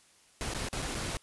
pink noise with dropouts, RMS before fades -35 dBFS, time 0.41-1.17 s, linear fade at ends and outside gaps 0 ms, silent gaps 0.537-0.547 / 0.686-0.729 / 0.82-0.824 / 0.947-0.951 s, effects white hiss -62 dBFS RMS until 1.22 s + resampled to 24000 Hz

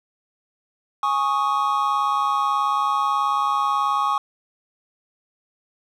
triangle chord, Ab suspended fourth, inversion none, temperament just, 830.6 / 1107.5 / 1245.9 Hz, Ab5 / Db6 / Eb6, 0 / -2 / +2 cents, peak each -23 / -19 / -23 dBFS, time 1.03-4.18 s, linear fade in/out 2 ms, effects none

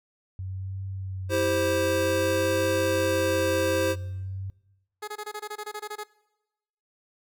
sine tone with vibrato, 93.6 Hz, F#2, 20 cents sharp, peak -31 dBFS, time 0.39-4.5 s, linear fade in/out 0 ms, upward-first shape triangle, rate 0.55 Hz, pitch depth 54 cents each way
square chord, C major, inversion first, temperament just, 327 / 392.4 / 523.3 Hz, E4 / G4 / C5, -14 / +2 / 0 cents, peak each -30 / -31 / -25 dBFS, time 1.29-3.96 s, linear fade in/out 50 ms
15% pulse tone bursts, 421.2 Hz, G#4, 24 cents sharp, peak -26 dBFS, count 13, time 5.02-6.038 s, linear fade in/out 10 ms, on 58 ms, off 22 ms
effects noise-tail reverb RT60 1.0 s tail -22 dB re dry

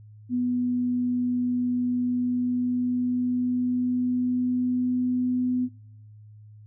sine tone with pitch glide, 246.9 to 250.5 Hz, B3 to B3, 0 to +25 cents, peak -22 dBFS, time 0.29-5.69 s, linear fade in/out 50 ms, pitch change +25 cents, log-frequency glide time 1.96-5.43 s, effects noise-tail reverb RT60 0.8 s tail -21 dB re dry + added 106 Hz sine -45 dBFS peak until 6.66 s

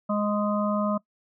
harmonic tone, 207.7 Hz, G#3, in tune, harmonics 1 / 3 / 5 / 6, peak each -25 / -28 / -33 / -32 dBFS, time 0.09-0.98 s, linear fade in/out 10 ms, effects noise-tail reverb RT60 0.1 s tail -21 dB re dry

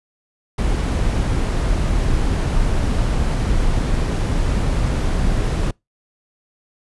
brown noise, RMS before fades -18 dBFS, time 0.58-5.71 s, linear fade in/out 5 ms, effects noise-tail reverb RT60 0.2 s tail -26 dB re dry + resampled to 24000 Hz

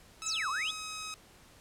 10% pulse tone with pitch glide, 1300 to 1269.6 Hz, E6 to D#6, -24 to +35 cents, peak -30 dBFS, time 0.22-1.14 s, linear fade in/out 0 ms, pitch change -41 cents, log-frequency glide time 0.34-0.63 s
sine exponential two-way sweep, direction down then up, 7940 to 1020 to 3659 Hz, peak -31 dBFS, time 0.26-0.71 s, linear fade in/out 5 ms, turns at 0.49 s
effects pink hiss -58 dBFS RMS until 1.6 s + low-pass 12000 Hz 12 dB/octave

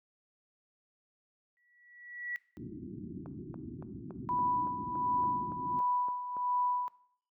sine tone with exponential growth, 1939 Hz, B6, 32 cents flat, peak -33 dBFS, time 1.57-2.36 s, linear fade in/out 0 ms, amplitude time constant 170 ms
pink low-pass noise, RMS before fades -39 dBFS, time 2.57-5.79 s, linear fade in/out 0 ms, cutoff 370 Hz, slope 96 dB/octave
click train, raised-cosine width 1 ms, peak -33 dBFS, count 12, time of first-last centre 3.26-6.367 s, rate 3.54 Hz
sine tone with tremolo, 987.8 Hz, B5, in tune, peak -27 dBFS, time 4.29-6.88 s, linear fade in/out 0 ms, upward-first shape sine, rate 1.4 Hz, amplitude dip 70%
effects noise-tail reverb RT60 0.6 s tail -19 dB re dry + high-pass 150 Hz 12 dB/octave

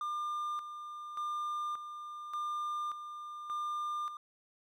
triangle tone with tremolo, 1200 Hz, D6, 37 cents sharp, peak -32 dBFS, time 0.01-4.17 s, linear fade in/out 2 ms, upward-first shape square, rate 0.86 Hz, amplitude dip 60%, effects none

